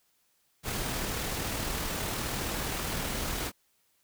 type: noise with amplitude modulation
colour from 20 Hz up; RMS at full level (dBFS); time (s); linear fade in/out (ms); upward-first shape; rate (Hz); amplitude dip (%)
pink; -32; 0.63-3.52; 50; sine; 39.3; 25
effects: white hiss -71 dBFS RMS until 4.03 s